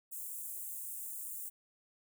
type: high-pass noise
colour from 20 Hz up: white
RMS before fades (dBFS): -43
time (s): 0.11-1.5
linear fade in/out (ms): 20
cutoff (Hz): 7500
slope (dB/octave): 48
effects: none